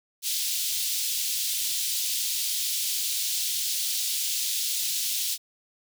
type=high-pass noise; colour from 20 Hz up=pink; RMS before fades=-28 dBFS; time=0.22-5.38 s; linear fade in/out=50 ms; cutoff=3400 Hz; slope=24 dB/octave; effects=none